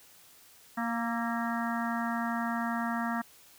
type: harmonic tone with a mistuned harmonic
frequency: 233.1 Hz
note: A#3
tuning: in tune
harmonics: 1 / 3 / 4 / 5 / 6 / 7 / 8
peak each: -32 / -37 / -38 / -39 / -40 / -40 / -41 dBFS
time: 0.77-3.22 s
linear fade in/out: 10 ms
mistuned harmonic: 6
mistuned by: -58 cents
effects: white hiss -57 dBFS RMS until 3.58 s